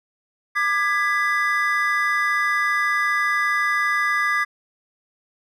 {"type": "chord", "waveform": "triangle", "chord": "G# diminished", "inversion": "second", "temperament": "just", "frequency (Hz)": [1196.1, 1661.2, 1993.5], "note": ["D6", "G#6", "B6"], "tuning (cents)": [31, 0, 16], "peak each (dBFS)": -21, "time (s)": [0.55, 4.45], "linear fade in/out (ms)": 20, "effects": []}